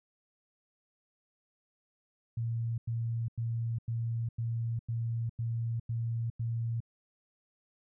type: tone bursts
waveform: sine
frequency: 115.6 Hz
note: A#2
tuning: 14 cents flat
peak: -30 dBFS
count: 9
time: 2.37-6.804 s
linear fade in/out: 5 ms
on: 410 ms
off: 93 ms
effects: none